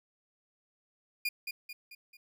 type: tone with echo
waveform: 30% pulse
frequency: 2421 Hz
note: D#7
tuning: 48 cents flat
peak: -27 dBFS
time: 1.25-1.29 s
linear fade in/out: 5 ms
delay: 220 ms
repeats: 4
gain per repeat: -6 dB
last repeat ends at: 2.17 s
effects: none